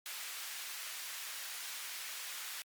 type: high-pass noise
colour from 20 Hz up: pink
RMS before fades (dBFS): -44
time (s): 0.06-2.62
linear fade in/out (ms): 0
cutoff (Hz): 1700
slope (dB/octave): 12
effects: Opus 48 kbps